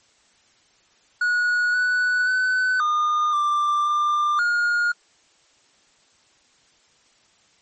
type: tone with pitch steps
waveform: triangle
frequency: 1457 / 1482 / 1508 / 1216 / 1183 / 1192 / 1427 Hz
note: F#6 / F#6 / F#6 / D#6 / D6 / D6 / F6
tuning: -27 / +2 / +32 / -40 / +12 / +25 / +37 cents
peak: -16 dBFS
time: 1.21-4.92 s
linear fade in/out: 5 ms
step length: 530 ms
effects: white hiss -59 dBFS RMS until 7.61 s + MP3 32 kbps